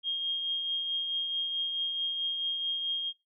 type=tone with tremolo; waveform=sine; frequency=3235 Hz; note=G#7; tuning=46 cents flat; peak=-27 dBFS; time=0.03-3.13 s; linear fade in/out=50 ms; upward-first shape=triangle; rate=4.6 Hz; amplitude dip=40%; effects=noise-tail reverb RT60 0.2 s tail -20 dB re dry